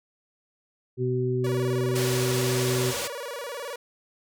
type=harmonic tone; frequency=126.1 Hz; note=B2; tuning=36 cents sharp; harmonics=1 / 2 / 3; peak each=-26 / -33 / -26 dBFS; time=0.97-2.94 s; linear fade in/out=50 ms
type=tone with vibrato; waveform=sawtooth; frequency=523.3 Hz; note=C5; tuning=in tune; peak=-29 dBFS; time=1.44-3.76 s; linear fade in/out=5 ms; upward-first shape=square; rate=19 Hz; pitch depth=150 cents each way
type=low-pass noise; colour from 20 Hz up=white; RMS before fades=-32 dBFS; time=1.95-3.08 s; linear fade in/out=10 ms; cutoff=8500 Hz; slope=12 dB/octave
effects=none